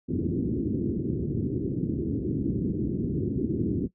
white low-pass noise, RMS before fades -27 dBFS, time 0.08-3.88 s, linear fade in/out 20 ms, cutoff 370 Hz, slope 48 dB/octave, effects noise-tail reverb RT60 0.1 s tail -18 dB re dry + high-pass 80 Hz 12 dB/octave

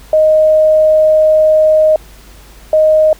sine tone pair in turn, 622.3 / 622.3 Hz, D#5 / D#5, 0 / 0 cents, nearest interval unison, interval 0 cents, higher neither, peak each -5 dBFS, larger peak neither, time 0.13-1.96 / 2.73-3.13 s, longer first, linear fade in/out 2 ms, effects added 50 Hz sine -37 dBFS peak until 3.19 s + pink hiss -41 dBFS RMS until 3.19 s

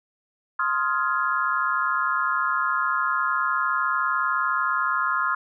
sine chord, F minor seventh, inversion second, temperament just, 1047.7 / 1257.2 / 1396.9 / 1676.3 Hz, C6 / Eb6 / F6 / Ab6, +2 / +18 / 0 / +16 cents, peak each -26 / -26 / -25 / -31 dBFS, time 0.59-5.35 s, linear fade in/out 5 ms, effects none

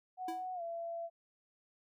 sine tone with pitch glide, 740 to 674.7 Hz, F#5 to E5, 0 to +40 cents, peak -38 dBFS, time 0.17-1.1 s, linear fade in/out 50 ms, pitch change -160 cents, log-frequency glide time 0.54-0.62 s
square tone with exponential decay, 330 Hz, E4, 2 cents sharp, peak -38 dBFS, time 0.28-0.47 s, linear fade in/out 5 ms, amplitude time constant 41 ms
effects none

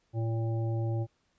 harmonic tone, 113.6 Hz, A#2, 44 cents flat, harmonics 1 / 3 / 5 / 7, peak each -28 / -38 / -42 / -45 dBFS, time 0.13-1.07 s, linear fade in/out 50 ms, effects pink hiss -73 dBFS RMS until 1.38 s + resampled to 16000 Hz

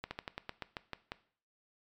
slowing click train, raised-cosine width 0.3 ms, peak -22 dBFS, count 10, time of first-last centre 0.04-1.119 s, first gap 70 ms, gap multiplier 1.13, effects noise-tail reverb RT60 0.5 s tail -17 dB re dry + MP3 96 kbps

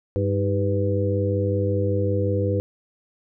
harmonic tone with a mistuned harmonic, 99.2 Hz, G2, 21 cents sharp, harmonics 1 / 2 / 3 / 4 / 5, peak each -22 / -31 / -29 / -29 / -25 dBFS, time 0.16-2.6 s, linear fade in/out 0 ms, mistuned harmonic 3, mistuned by +79 cents, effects none

